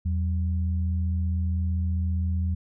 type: tone pair together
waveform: sine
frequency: 82.8 / 187.39 Hz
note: E2 / F#3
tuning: +8 / +22 cents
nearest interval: octave + major second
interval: 1414 cents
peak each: -23 / -33 dBFS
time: 0.05-2.55 s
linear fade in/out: 10 ms
effects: none